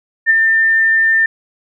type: tone with ADSR envelope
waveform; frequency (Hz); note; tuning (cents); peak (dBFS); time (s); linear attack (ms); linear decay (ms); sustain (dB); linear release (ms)
sine; 1797; A6; +36; -5; 0.26-1.26; 40; 17; -4; 3
effects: none